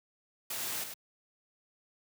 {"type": "noise with echo", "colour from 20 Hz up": "white", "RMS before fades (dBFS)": -37, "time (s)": [0.5, 0.84], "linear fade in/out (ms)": 5, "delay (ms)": 100, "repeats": 1, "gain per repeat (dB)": -6, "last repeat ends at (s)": 0.94, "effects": ["high-pass 100 Hz 12 dB/octave"]}